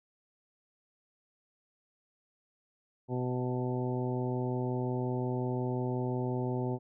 harmonic tone with a mistuned harmonic, 125.6 Hz, B2, 30 cents sharp, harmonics 1 / 2 / 3 / 4 / 5 / 6 / 7, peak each -33 / -36 / -36 / -42 / -44 / -46 / -43 dBFS, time 3.08-6.79 s, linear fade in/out 50 ms, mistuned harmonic 6, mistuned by -24 cents, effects none

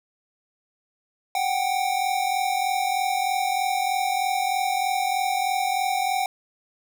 square tone pair together, 740.8 / 784 Hz, F#5 / G5, +2 / 0 cents, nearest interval minor second, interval 98 cents, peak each -26 / -25 dBFS, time 1.35-6.26 s, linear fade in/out 2 ms, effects none

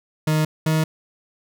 40% pulse tone pair in turn, 155.1 / 157.54 Hz, D#3 / D#3, -5 / +22 cents, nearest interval unison, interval 27 cents, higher second, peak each -16 dBFS, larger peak neither, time 0.27-0.45 / 0.66-0.84 s, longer neither, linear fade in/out 5 ms, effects none

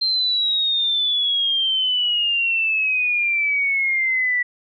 sine exponential sweep, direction down, 4165 to 1954 Hz, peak -17 dBFS, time 0.01-4.43 s, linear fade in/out 10 ms, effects none

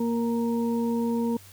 harmonic tone, 233.1 Hz, A#3, in tune, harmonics 1 / 2 / 4, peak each -24 / -30 / -36 dBFS, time 0-1.37 s, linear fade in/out 5 ms, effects added 97 Hz sine -51 dBFS peak until 1.52 s + white hiss -51 dBFS RMS until 1.52 s

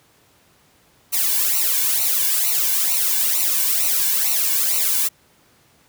blue noise with flanger, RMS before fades -19 dBFS, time 1.12-5.09 s, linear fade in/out 20 ms, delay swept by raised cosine 0.59 to 1.59 ms, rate 2.2 Hz, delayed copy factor -0.95, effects pink hiss -56 dBFS RMS until 5.88 s + high-pass 80 Hz 12 dB/octave

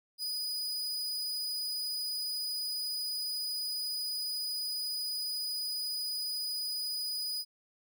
40% pulse tone, 4957 Hz, D#8, 7 cents flat, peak -32 dBFS, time 0.18-7.45 s, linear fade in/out 50 ms, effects none

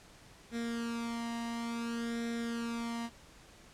sawtooth tone with flanger, 233.1 Hz, A#3, in tune, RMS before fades -37 dBFS, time 0.51-3.1 s, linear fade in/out 50 ms, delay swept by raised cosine 0.53 to 1.03 ms, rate 0.57 Hz, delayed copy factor +0.75, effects pink hiss -57 dBFS RMS until 3.73 s + low-pass 9000 Hz 12 dB/octave

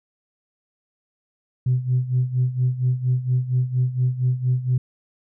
sine tone with tremolo, 126.6 Hz, B2, 43 cents sharp, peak -14 dBFS, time 1.66-4.78 s, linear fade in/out 5 ms, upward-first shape sine, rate 4.3 Hz, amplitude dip 80%, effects tanh soft clip ceiling -12 dBFS

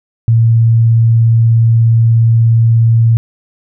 sine tone, 114.6 Hz, A#2, 29 cents flat, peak -5 dBFS, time 0.28-3.17 s, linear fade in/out 0 ms, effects none

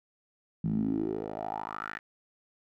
10% pulse tone with band-pass filter sweep, 53.4 Hz, G#1, 49 cents sharp, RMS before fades -33 dBFS, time 0.64-1.99 s, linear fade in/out 5 ms, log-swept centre 170 to 1800 Hz, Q 5.4, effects none

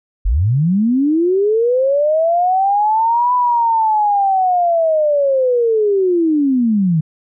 sine linear two-way sweep, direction up then down, 38.89 to 997 to 150.8 Hz, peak -11 dBFS, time 0.25-7.01 s, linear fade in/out 10 ms, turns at 3.34 s, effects none

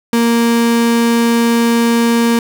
35% pulse tone, 233.1 Hz, A#3, in tune, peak -8 dBFS, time 0.13-2.39 s, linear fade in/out 2 ms, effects none

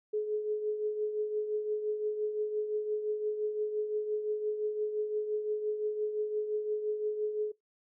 sine tone with tremolo, 424.6 Hz, G#4, 38 cents sharp, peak -27 dBFS, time 0.13-7.52 s, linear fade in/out 10 ms, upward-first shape triangle, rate 5.8 Hz, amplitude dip 60%, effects noise-tail reverb RT60 0.2 s tail -24 dB re dry

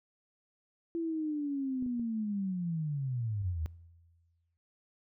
sine linear sweep, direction down, 337.6 to 75.1 Hz, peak -31 dBFS, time 0.95-3.66 s, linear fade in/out 0 ms
clicks, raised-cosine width 3 ms, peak -36 dBFS, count 3, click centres 1.825 / 1.863 / 1.996 s
sine tone with exponential decay, 84.3 Hz, E2, 39 cents sharp, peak -39 dBFS, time 3.42-4.57 s, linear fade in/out 0 ms, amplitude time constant 250 ms
effects noise-tail reverb RT60 0.7 s tail -24 dB re dry

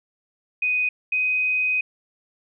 sine tone pair in turn, 2495 / 2508 Hz, D#7 / D#7, +4 / +13 cents, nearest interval unison, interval 9 cents, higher second, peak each -19 dBFS, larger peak neither, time 0.62-0.89 / 1.12-1.81 s, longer second, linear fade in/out 5 ms, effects none

